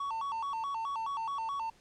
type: tone with vibrato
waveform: triangle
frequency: 1004 Hz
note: B5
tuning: 28 cents sharp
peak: -31 dBFS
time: 0-1.7 s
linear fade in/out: 5 ms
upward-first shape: square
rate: 4.7 Hz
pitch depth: 190 cents each way
effects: pink hiss -63 dBFS RMS until 1.8 s + low-pass 8000 Hz 12 dB/octave